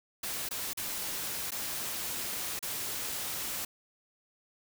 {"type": "noise with dropouts", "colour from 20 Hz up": "white", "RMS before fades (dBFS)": -36, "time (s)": [0.23, 3.65], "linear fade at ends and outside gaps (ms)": 5, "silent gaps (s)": [[0.489, 0.509], [0.734, 0.772], [1.507, 1.518], [2.592, 2.626]], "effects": []}